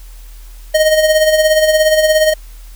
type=tone with tremolo; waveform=square; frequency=622.3 Hz; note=D#5; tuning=in tune; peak=-7 dBFS; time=0.74-2.34 s; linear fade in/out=10 ms; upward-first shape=sine; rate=17 Hz; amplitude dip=55%; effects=added 40 Hz sine -31 dBFS peak until 2.75 s + white hiss -45 dBFS RMS until 2.75 s